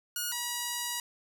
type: tone pair in turn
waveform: 5% pulse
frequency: 1443 / 963.1 Hz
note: F#6 / B5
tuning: -44 / -44 cents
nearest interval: perfect fifth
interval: 700 cents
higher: first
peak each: -20 dBFS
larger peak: neither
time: 0.16-0.32 / 0.32-1 s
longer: second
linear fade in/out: 2 ms
effects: none